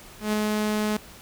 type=tone with ADSR envelope; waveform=sawtooth; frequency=212.4 Hz; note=G#3; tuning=39 cents sharp; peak=-17 dBFS; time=0.2-0.97 s; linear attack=130 ms; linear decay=8 ms; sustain=-2 dB; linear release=5 ms; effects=pink hiss -46 dBFS RMS until 1.21 s